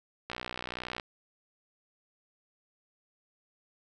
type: click train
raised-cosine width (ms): 0.3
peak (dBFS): -20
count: 44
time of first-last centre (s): 0.3-0.998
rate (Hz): 61.6
effects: none